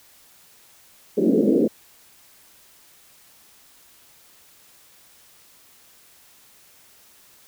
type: band-pass noise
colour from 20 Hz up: pink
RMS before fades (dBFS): -18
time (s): 1.17-1.68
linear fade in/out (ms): 10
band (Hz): 200 to 490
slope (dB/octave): 48
effects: white hiss -53 dBFS RMS until 7.47 s